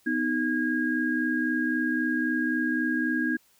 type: tone cluster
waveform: sine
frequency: 249.6 / 313.4 / 1634 Hz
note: B3 / D#4 / G#6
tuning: +19 / +13 / -29 cents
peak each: -28 dBFS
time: 0.06-3.37 s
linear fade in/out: 10 ms
effects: white hiss -63 dBFS RMS until 3.59 s